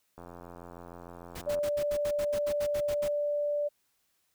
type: click train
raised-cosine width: 1 ms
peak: -32 dBFS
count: 123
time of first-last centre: 0.18-1.589 s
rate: 86.6 Hz
type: noise bursts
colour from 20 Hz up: pink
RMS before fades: -41 dBFS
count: 13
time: 1.35-3.085 s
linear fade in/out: 10 ms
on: 67 ms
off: 72 ms
type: tone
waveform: sine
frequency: 586 Hz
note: D5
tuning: 4 cents flat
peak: -27 dBFS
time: 1.46-3.69 s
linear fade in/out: 20 ms
effects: white hiss -74 dBFS RMS until 4.34 s